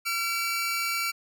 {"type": "tone pair together", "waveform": "sawtooth", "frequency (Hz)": [1366, 2300], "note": ["F6", "D7"], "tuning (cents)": [-39, -37], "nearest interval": "major sixth", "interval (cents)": 902, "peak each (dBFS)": [-27, -25], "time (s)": [0.05, 1.12], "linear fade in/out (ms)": 20, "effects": []}